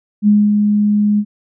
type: tone with ADSR envelope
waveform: sine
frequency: 208 Hz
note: G#3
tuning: 3 cents sharp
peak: -6 dBFS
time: 0.22-1.25 s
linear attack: 55 ms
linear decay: 230 ms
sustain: -4 dB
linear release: 63 ms
effects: none